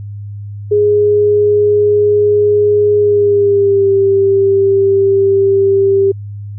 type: tone with pitch glide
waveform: sine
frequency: 415.3 to 392.7 Hz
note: G#4 to G4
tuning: 0 to +3 cents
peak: -7 dBFS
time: 0.71-6.12 s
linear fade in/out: 10 ms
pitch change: -97 cents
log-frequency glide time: 2.98-3.91 s
effects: added 102 Hz sine -23 dBFS peak until 6.58 s